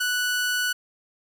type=tone; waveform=sawtooth; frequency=1480 Hz; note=F#6; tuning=in tune; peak=-19 dBFS; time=0-0.73 s; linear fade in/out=10 ms; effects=none